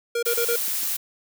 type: tone bursts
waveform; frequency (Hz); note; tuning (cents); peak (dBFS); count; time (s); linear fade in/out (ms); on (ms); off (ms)
square; 471; A#4; +18; -22; 4; 0.15-0.56; 5; 77; 34
type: noise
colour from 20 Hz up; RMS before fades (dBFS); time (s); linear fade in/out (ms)
blue; -26; 0.25-0.97; 10
type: click train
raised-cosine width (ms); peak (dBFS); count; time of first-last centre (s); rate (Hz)
3; -26; 4; 0.38-0.83; 6.66
effects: high-pass 300 Hz 12 dB/octave